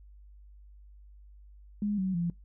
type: tone with pitch steps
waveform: sine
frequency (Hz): 206.6 / 188.36 / 171.73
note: G#3 / F#3 / F3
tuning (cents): -9 / +31 / -29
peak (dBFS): -27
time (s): 1.82-2.3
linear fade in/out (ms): 2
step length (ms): 160
effects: noise-tail reverb RT60 0.2 s tail -23 dB re dry + added 50 Hz sine -50 dBFS peak until 2.44 s